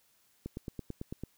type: click train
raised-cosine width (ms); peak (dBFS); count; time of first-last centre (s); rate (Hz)
3; -25; 8; 0.46-1.236; 9.02
effects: white hiss -69 dBFS RMS until 1.37 s